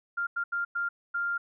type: tone bursts at uneven times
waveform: sine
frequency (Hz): 1396.9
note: F6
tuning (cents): 0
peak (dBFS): -27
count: 5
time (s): 0.17-0.27 / 0.36-0.44 / 0.52-0.65 / 0.75-0.89 / 1.14-1.38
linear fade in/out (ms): 10
effects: none